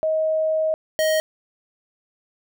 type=tone pair in turn; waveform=sine / square; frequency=631 / 627.4 Hz; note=D#5 / D#5; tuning=+24 / +14 cents; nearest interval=unison; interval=10 cents; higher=first; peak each=-18 dBFS; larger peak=neither; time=0.03-0.74 / 0.99-1.2 s; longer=first; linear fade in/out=0 ms; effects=none